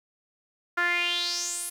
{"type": "tone with band-pass filter sweep", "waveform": "sawtooth", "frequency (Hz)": 349.2, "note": "F4", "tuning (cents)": 0, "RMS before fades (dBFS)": -28, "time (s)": [0.77, 1.7], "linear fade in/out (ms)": 10, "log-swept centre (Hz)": [1500, 11000], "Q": 5.3, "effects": ["9-bit"]}